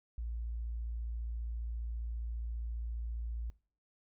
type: tone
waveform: sine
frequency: 57.4 Hz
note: A#1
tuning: 26 cents flat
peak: -36 dBFS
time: 0.18-3.5 s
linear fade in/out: 0 ms
effects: noise-tail reverb RT60 0.4 s tail -20 dB re dry